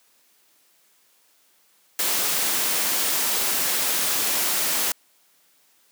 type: noise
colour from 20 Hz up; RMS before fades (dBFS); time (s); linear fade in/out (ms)
white; -23; 1.99-4.92; 2
effects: white hiss -61 dBFS RMS until 5.91 s + high-pass 200 Hz 12 dB/octave